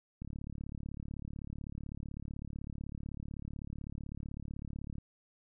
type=click train; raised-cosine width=5 ms; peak=-30 dBFS; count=172; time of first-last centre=0.22-4.983 s; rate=35.9 Hz; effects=none